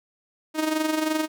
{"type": "tone with amplitude modulation", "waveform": "sawtooth", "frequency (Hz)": 312.1, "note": "D#4", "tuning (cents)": 5, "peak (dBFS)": -16, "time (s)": [0.54, 1.28], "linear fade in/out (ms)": 50, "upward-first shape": "sine", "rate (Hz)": 23, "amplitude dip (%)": 60, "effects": []}